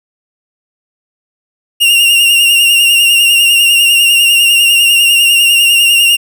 45% pulse tone with vibrato, 2795 Hz, F7, 1 cent sharp, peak -5 dBFS, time 1.8-6.17 s, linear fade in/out 20 ms, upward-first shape sine, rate 10 Hz, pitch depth 40 cents each way, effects none

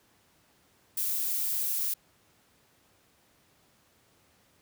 violet noise, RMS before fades -30 dBFS, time 0.97-1.94 s, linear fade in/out 5 ms, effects pink hiss -65 dBFS RMS until 4.61 s + high-pass 80 Hz 12 dB/octave

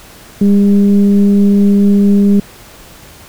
sine tone with frequency modulation, 200.8 Hz, G3, 42 cents sharp, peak -5 dBFS, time 0.41-2.4 s, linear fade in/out 5 ms, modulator 203 Hz, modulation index 0.49, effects pink hiss -37 dBFS RMS until 3.28 s

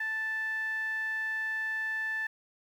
sawtooth tone with band-pass filter, 880 Hz, A5, in tune, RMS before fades -33 dBFS, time 0-2.27 s, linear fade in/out 5 ms, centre 1800 Hz, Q 9.1, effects 10-bit

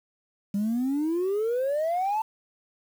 sine exponential sweep, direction up, 196 to 899 Hz, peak -22 dBFS, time 0.54-2.22 s, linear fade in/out 5 ms, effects tanh soft clip ceiling -20 dBFS + 8-bit

